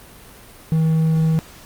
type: tone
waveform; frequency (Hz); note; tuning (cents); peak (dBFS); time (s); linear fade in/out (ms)
triangle; 160; D#3; +49; -12; 0.72-1.39; 0
effects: pink hiss -43 dBFS RMS until 1.65 s + Opus 32 kbps